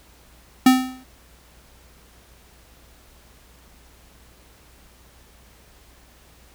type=tone with exponential decay; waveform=square; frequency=257.6 Hz; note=C4; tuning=27 cents flat; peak=-8 dBFS; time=0.66-1.04 s; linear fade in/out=5 ms; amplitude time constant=81 ms; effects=added 60 Hz sine -53 dBFS peak until 6.54 s + pink hiss -53 dBFS RMS until 6.54 s